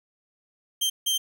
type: tone bursts at uneven times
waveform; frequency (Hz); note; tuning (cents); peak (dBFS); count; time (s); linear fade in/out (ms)
sawtooth; 3147; G7; +6; -19; 2; 0.81-0.9 / 1.06-1.18; 10
effects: none